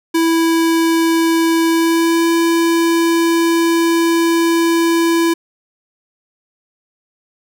square tone with pitch glide, 329.6 to 334 Hz, E4 to E4, 0 to +23 cents, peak -12 dBFS, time 0.14-5.34 s, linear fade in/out 10 ms, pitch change +23 cents, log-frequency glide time 1.69-2.3 s, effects none

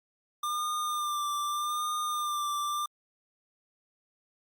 square tone with vibrato, 1197 Hz, D6, 33 cents sharp, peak -30 dBFS, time 0.43-2.86 s, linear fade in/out 5 ms, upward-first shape sine, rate 0.82 Hz, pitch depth 32 cents each way, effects Opus 48 kbps

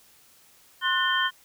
sine tone cluster, 1055 / 1472 / 1796 / 3135 Hz, C6 / F#6 / A6 / G7, +14 / -9 / +35 / -1 cents, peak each -27 dBFS, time 0.81-1.31 s, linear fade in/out 50 ms, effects white hiss -57 dBFS RMS until 1.44 s

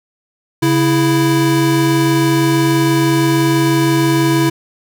square tone pair together, 138.59 / 329.6 Hz, C#3 / E4, 0 / 0 cents, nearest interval octave + minor third, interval 1500 cents, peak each -16 / -13 dBFS, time 0.62-4.5 s, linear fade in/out 10 ms, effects none

